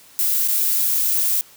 violet noise with dropouts, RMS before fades -19 dBFS, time 0.19-1.41 s, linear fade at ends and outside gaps 0 ms, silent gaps 0.477-0.484 s, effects white hiss -48 dBFS RMS until 1.56 s + high-pass 60 Hz 12 dB/octave

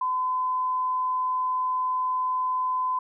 sine tone, 1017 Hz, C6, 50 cents flat, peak -23 dBFS, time 0.01-2.99 s, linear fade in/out 5 ms, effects none

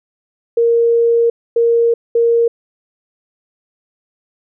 sine tone bursts at uneven times, 466.2 Hz, A#4, in tune, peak -9 dBFS, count 3, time 0.57-1.3 / 1.56-1.94 / 2.15-2.48 s, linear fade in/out 5 ms, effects none

